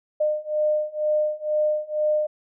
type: beating tone pair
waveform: sine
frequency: 606 / 608.1 Hz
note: D#5 / D#5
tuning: -46 / -40 cents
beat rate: 2.1 Hz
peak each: -24 / -23 dBFS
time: 0.2-2.27 s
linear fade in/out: 10 ms
effects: none